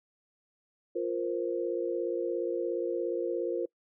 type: chord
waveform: sine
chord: F suspended fourth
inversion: none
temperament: equal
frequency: 349.2 / 466.2 / 523.3 Hz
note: F4 / Bb4 / C5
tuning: 0 / 0 / 0 cents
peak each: -32 / -33 / -35 dBFS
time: 0.95-3.66 s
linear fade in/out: 10 ms
effects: noise-tail reverb RT60 0.1 s tail -24 dB re dry